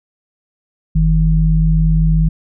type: tone pair together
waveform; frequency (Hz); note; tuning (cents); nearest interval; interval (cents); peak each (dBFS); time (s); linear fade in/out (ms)
sine; 47.39 / 159.4; F#1 / D#3; +42 / +42; octave + major sixth; 2100; -12; 0.95-2.29; 10
effects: none